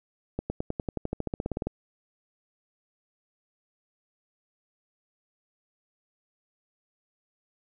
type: accelerating click train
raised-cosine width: 2 ms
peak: -16 dBFS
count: 18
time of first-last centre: 0.39-1.67 s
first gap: 110 ms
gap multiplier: 0.95
effects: none